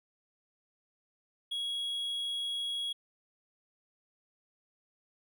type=tone; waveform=triangle; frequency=3322 Hz; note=G#7; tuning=in tune; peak=-31 dBFS; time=1.51-2.93 s; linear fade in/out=10 ms; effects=none